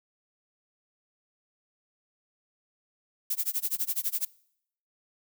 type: noise with tremolo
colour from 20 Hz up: violet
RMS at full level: -27 dBFS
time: 3.3-4.25 s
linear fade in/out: 5 ms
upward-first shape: sine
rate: 12 Hz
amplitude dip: 100%
effects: noise-tail reverb RT60 0.7 s tail -23 dB re dry